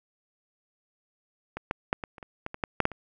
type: clicks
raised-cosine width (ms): 0.5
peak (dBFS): -19 / -12 / -9 / -19 / -30 / -26 / -18 / -21 / -12 / -7 / -8 / -25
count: 12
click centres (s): 1.57 / 1.711 / 1.929 / 2.038 / 2.182 / 2.228 / 2.464 / 2.544 / 2.638 / 2.803 / 2.854 / 2.917
effects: none